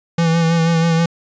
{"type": "tone with vibrato", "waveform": "square", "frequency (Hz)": 165.7, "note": "E3", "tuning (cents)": 9, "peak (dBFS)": -13, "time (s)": [0.18, 1.06], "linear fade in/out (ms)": 5, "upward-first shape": "sine", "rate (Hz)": 6.2, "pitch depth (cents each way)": 32, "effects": ["resampled to 16000 Hz"]}